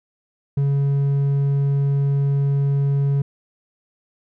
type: tone with hard clipping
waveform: sine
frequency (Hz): 140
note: C#3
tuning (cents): +18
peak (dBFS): -17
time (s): 0.57-3.22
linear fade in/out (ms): 5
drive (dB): 3
effects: none